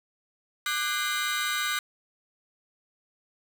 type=tone cluster; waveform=35% pulse; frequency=1196 / 1486 / 1611 / 2077 / 3796 Hz; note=D6 / F#6 / G6 / C7 / A#7; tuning=+31 / +7 / +47 / -13 / +31 cents; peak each=-31 / -30 / -34 / -32 / -31 dBFS; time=0.66-1.79 s; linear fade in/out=2 ms; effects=none